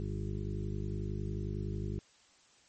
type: harmonic tone with a mistuned harmonic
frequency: 51 Hz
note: G#1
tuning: 31 cents flat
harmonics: 1 / 2 / 3 / 4 / 6 / 7 / 8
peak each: -39 / -38 / -42 / -43 / -49 / -45 / -48 dBFS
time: 0-1.99 s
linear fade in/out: 0 ms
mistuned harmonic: 4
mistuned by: -22 cents
effects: white hiss -64 dBFS RMS until 2.68 s + MP3 32 kbps